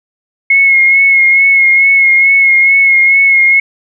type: tone with vibrato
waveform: sine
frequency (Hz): 2171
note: C#7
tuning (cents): -37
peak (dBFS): -4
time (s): 0.5-3.6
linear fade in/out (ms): 5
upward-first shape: sine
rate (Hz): 2.3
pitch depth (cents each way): 28
effects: none